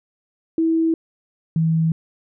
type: tone pair in turn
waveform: sine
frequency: 325.7 / 161.96 Hz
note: E4 / E3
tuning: -21 / -30 cents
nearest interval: octave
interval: 1209 cents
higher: first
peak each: -15 / -15 dBFS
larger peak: neither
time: 0.58-0.94 / 1.56-1.92 s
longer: neither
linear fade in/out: 2 ms
effects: none